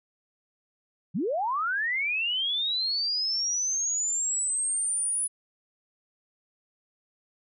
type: linear sweep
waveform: sine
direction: up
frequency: 136.5 to 9956 Hz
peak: -25 dBFS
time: 1.14-5.28 s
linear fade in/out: 20 ms
effects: none